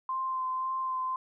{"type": "tone with vibrato", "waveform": "sine", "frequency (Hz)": 1041, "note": "C6", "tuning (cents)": -9, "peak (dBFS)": -29, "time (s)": [0.09, 1.16], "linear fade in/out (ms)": 2, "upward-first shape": "sine", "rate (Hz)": 1.9, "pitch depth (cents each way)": 15, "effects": []}